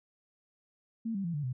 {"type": "tone with pitch steps", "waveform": "sine", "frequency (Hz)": [226.3, 195.87, 169.53, 146.74, 127.01], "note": ["A3", "G3", "E3", "D3", "B2"], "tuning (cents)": [49, -1, 49, -1, 49], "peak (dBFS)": -31, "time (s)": [1.05, 1.53], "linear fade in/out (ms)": 10, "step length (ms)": 96, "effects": []}